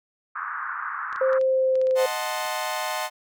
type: band-pass noise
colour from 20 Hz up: pink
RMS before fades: -31 dBFS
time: 0.35-1.39 s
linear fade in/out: 10 ms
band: 1100 to 1600 Hz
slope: 48 dB/octave
type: clicks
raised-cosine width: 0.2 ms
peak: -26 dBFS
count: 10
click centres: 1.128 / 1.161 / 1.331 / 1.413 / 1.755 / 1.815 / 1.87 / 1.91 / 2.029 / 2.454 s
type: tone with pitch glide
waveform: sine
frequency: 526 to 519.4 Hz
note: C5 to C5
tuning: +9 to -13 cents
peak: -18 dBFS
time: 1.21-2.06 s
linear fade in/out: 5 ms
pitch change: -22 cents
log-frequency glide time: 1.35-1.91 s
type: chord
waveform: sawtooth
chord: D# diminished seventh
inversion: none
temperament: equal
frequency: 622.3 / 740 / 880 / 1046.5 Hz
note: D#5 / F#5 / A5 / C6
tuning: 0 / 0 / 0 / 0 cents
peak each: -28 dBFS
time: 1.95-3.1 s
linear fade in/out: 50 ms
effects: none